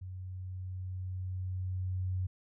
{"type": "tone with level ramp", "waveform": "sine", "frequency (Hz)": 92.5, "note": "F#2", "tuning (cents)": 0, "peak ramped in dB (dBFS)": [-40, -30], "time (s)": [0.01, 2.27], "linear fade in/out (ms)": 10, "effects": []}